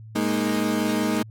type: chord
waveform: 35% pulse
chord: Ab suspended second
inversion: none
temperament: equal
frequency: 207.7 / 233.1 / 311.1 Hz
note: Ab3 / Bb3 / Eb4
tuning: 0 / 0 / 0 cents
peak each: -24 dBFS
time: 0.15-1.23 s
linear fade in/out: 10 ms
effects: added 110 Hz sine -39 dBFS peak until 1.3 s + AAC 64 kbps